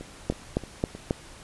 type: two click trains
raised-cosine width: 2 ms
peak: -10 / -24 dBFS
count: 4 / 4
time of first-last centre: 0.3-1.109 / 0.01-0.95 s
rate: 3.71 / 3.19 Hz
effects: pink hiss -47 dBFS RMS until 1.43 s + resampled to 24000 Hz